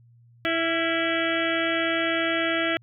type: harmonic tone with a mistuned harmonic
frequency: 329.6 Hz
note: E4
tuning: in tune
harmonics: 1 / 2 / 4 / 5 / 6 / 7 / 8 / 9 / 10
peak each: -28 / -28 / -31 / -31 / -30 / -32 / -37 / -35 / -34 dBFS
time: 0.45-2.77 s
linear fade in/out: 0 ms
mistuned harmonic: 4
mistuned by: +43 cents
effects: added 118 Hz sine -52 dBFS peak until 2.82 s